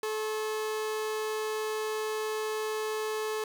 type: tone pair together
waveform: 40% pulse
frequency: 432.3 / 1080.6 Hz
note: A4 / C#6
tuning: -31 / -44 cents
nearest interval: octave + major third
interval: 1587 cents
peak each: -30 / -39 dBFS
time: 0.03-3.44 s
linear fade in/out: 2 ms
effects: none